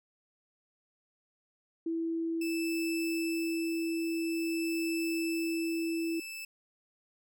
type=tone; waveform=sine; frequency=329.6 Hz; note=E4; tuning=in tune; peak=-30 dBFS; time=1.86-6.2 s; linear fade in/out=5 ms
type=tone with tremolo; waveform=sawtooth; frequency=2631 Hz; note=E7; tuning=4 cents flat; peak=-33 dBFS; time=2.41-6.45 s; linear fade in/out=5 ms; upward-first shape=sine; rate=0.48 Hz; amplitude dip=40%
effects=none